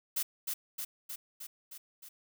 blue noise with echo, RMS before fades -32 dBFS, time 0.16-0.23 s, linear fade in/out 10 ms, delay 310 ms, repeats 6, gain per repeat -3 dB, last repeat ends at 2.09 s, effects none

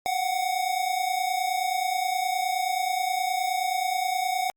square tone pair together, 722 / 751.5 Hz, F#5 / F#5, -43 / +27 cents, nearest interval minor second, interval 70 cents, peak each -29 / -27 dBFS, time 0.06-4.5 s, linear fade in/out 0 ms, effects Opus 48 kbps

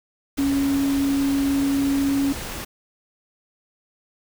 sine tone in noise, 277.2 Hz, C#4, in tune, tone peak -18 dBFS, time 0.38-2.33 s, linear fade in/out 10 ms, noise pink, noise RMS -32 dBFS, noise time 0.37-2.65 s, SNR +11 dB, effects none

